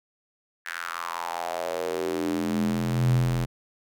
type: tone with high-pass filter sweep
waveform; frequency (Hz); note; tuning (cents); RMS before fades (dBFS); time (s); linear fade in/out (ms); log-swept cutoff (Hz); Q
square; 42.51; F1; -46; -27; 0.65-3.46; 20; 1700 to 86; 4.3
effects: none